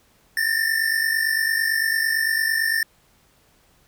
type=tone pair together; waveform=square; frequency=1775.1 / 1824 Hz; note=A6 / A#6; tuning=+15 / -38 cents; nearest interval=unison; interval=47 cents; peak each=-22 / -24 dBFS; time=0.37-2.83 s; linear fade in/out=2 ms; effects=pink hiss -59 dBFS RMS until 3.87 s